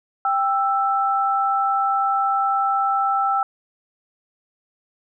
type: tone pair together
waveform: sine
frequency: 789 / 1325.2 Hz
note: G5 / E6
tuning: +11 / +9 cents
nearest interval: major sixth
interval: 898 cents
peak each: -20 dBFS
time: 0.25-3.43 s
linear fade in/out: 2 ms
effects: none